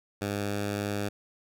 10% pulse tone with pitch glide, 101.4 to 102.16 Hz, G#2 to G#2, -41 to -28 cents, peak -21 dBFS, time 0.21-1.09 s, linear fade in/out 10 ms, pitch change +13 cents, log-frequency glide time 0.33-0.69 s, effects none

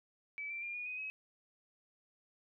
sine tone with pitch steps, 2300 / 2348 / 2398 / 2448 / 2499 / 2552 Hz, D7 / D7 / D7 / D#7 / D#7 / D#7, -37 / -1 / +36 / -29 / +7 / +43 cents, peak -39 dBFS, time 0.38-1.1 s, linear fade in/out 0 ms, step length 120 ms, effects none

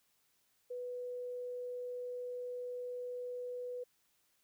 sine tone, 493.9 Hz, B4, in tune, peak -39 dBFS, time 0.7-3.84 s, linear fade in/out 10 ms, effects white hiss -75 dBFS RMS until 4.43 s

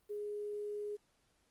sine tone with quantisation, 415.3 Hz, G#4, in tune, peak -38 dBFS, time 0.09-0.97 s, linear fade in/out 20 ms, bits 11, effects pink hiss -75 dBFS RMS until 1.5 s + Opus 32 kbps

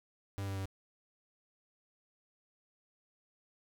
45% pulse tone with pitch steps, 98.9 / 97.65 / 96.42 Hz, G2 / G2 / G2, +16 / -6 / -28 cents, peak -36 dBFS, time 0.38-0.656 s, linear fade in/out 0 ms, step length 92 ms, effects none

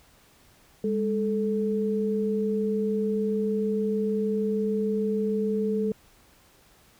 sine tone pair together, 204 / 436.7 Hz, G#3 / A4, -31 / -13 cents, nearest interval octave + minor second, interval 1318 cents, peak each -26 dBFS, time 0.84-5.92 s, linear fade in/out 2 ms, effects pink hiss -58 dBFS RMS until 6.99 s

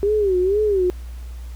sine tone with vibrato, 393.2 Hz, G4, 5 cents sharp, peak -15 dBFS, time 0.03-0.9 s, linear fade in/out 0 ms, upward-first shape sine, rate 2.1 Hz, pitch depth 150 cents each way, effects added 60 Hz sine -30 dBFS peak until 1.55 s + pink hiss -50 dBFS RMS until 1.55 s

